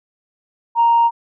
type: tone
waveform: sine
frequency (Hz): 932.3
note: A#5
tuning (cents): 0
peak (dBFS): -9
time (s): 0.75-1.11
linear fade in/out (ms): 50
effects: tanh soft clip ceiling -6 dBFS